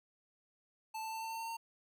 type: tone with pitch steps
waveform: square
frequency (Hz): 880 / 885.6 / 891.3 / 896.9 / 902.7 / 908.4 / 914.2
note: A5 / A5 / A5 / A5 / A5 / A#5 / A#5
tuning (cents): 0 / +11 / +22 / +33 / +44 / -45 / -34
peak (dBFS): -40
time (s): 0.94-1.57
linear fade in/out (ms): 10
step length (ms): 90
effects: none